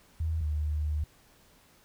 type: tone pair in turn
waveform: sine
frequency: 80.3 / 75.6 Hz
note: E2 / D#2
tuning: -45 / -49 cents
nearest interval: minor second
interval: 104 cents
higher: first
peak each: -27 dBFS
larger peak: neither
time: 0.2-0.41 / 0.41-1.04 s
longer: second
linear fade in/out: 5 ms
effects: pink hiss -61 dBFS RMS until 1.84 s